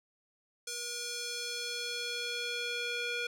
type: tone with band-pass filter sweep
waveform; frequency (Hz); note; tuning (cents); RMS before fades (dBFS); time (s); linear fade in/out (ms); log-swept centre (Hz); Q
square; 479.3; A#4; +48; -37; 0.67-3.27; 5; 6500 to 2600; 1.4
effects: none